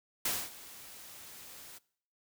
white noise with ADSR envelope, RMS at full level -31 dBFS, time 0.25-1.79 s, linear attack 4 ms, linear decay 240 ms, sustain -19 dB, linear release 19 ms, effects noise-tail reverb RT60 0.6 s tail -22 dB re dry

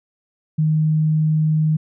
sine tone, 155.56 Hz, D#3, in tune, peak -14 dBFS, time 0.58-1.77 s, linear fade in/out 10 ms, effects none

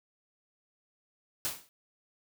white noise with exponential decay, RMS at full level -29 dBFS, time 1.45-1.69 s, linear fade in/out 0 ms, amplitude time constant 52 ms, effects none

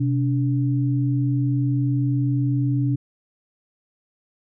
sine tone pair together, 127.99 / 288 Hz, C3 / D4, -38 / -34 cents, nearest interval octave + major second, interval 1404 cents, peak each -19 / -24 dBFS, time 0-2.96 s, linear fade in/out 10 ms, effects none

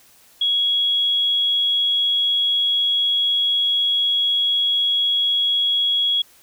sine tone, 3328 Hz, G#7, 3 cents sharp, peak -16 dBFS, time 0.41-6.22 s, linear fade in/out 5 ms, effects white hiss -52 dBFS RMS until 6.42 s

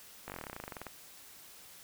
slowing click train, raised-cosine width 0.5 ms, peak -26 dBFS, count 19, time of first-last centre 0.28-0.867 s, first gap 19 ms, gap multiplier 1.06, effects white hiss -54 dBFS RMS until 1.83 s

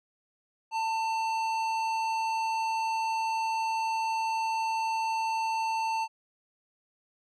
sine tone with tanh clipping, 894 Hz, A5, 27 cents sharp, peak -29 dBFS, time 0.71-6.08 s, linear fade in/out 50 ms, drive 14 dB, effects none

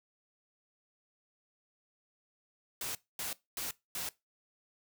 white noise bursts, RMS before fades -38 dBFS, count 4, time 2.81-4.09 s, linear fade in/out 2 ms, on 140 ms, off 240 ms, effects noise-tail reverb RT60 0.2 s tail -20 dB re dry

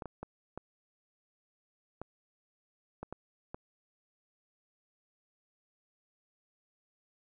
clicks, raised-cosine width 1 ms, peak -26 dBFS, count 8, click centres 0.022 / 0.057 / 0.23 / 0.576 / 2.016 / 3.03 / 3.126 / 3.545 s, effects none

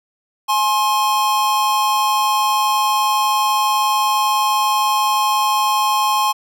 square tone pair together, 842.2 / 1062 Hz, G#5 / C6, +24 / +25 cents, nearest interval major third, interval 401 cents, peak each -19 / -17 dBFS, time 0.48-6.33 s, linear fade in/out 20 ms, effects none

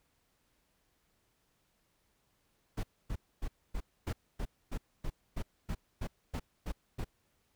brown noise bursts, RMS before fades -35 dBFS, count 14, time 2.77-7.046 s, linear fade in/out 10 ms, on 64 ms, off 260 ms, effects pink hiss -75 dBFS RMS until 7.55 s

